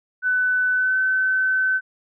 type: tone with pitch glide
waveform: sine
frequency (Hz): 1500 to 1524.5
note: F#6 to G6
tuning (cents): +23 to -49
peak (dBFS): -17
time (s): 0.22-1.81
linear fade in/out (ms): 50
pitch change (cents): +28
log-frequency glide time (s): 0.72-0.98
effects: none